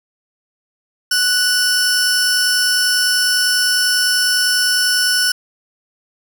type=tone pair together; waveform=sawtooth; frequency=1484 / 5375 Hz; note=F#6 / E8; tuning=+5 / +33 cents; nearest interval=octave + minor seventh; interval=2228 cents; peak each=-13 dBFS; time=1.11-5.32 s; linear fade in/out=5 ms; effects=none

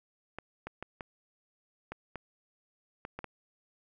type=clicks; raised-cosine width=0.5 ms; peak=-24 dBFS; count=9; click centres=0.386 / 0.67 / 0.826 / 1.008 / 1.92 / 2.157 / 3.051 / 3.19 / 3.243 s; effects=none

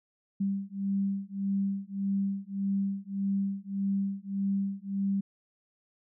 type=beating tone pair; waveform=sine; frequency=196 / 197.7 Hz; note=G3 / G3; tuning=0 / +15 cents; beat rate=1.7 Hz; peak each=-31 dBFS; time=0.4-5.21 s; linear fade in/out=10 ms; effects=none

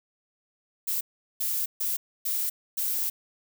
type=noise bursts at uneven times; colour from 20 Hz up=violet; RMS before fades=-28 dBFS; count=5; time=0.87-1.01 / 1.4-1.66 / 1.8-1.97 / 2.25-2.5 / 2.77-3.1 s; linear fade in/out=10 ms; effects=none

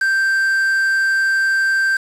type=tone with quantisation; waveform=triangle; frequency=1568 Hz; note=G6; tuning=in tune; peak=-12 dBFS; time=0.01-1.97 s; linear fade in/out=5 ms; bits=5; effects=low-pass 10000 Hz 12 dB/octave

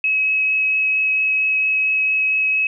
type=tone with vibrato; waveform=sine; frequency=2562 Hz; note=E7; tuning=50 cents flat; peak=-15 dBFS; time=0.04-2.67 s; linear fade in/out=2 ms; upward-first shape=triangle; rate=4.4 Hz; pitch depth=8 cents each way; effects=none

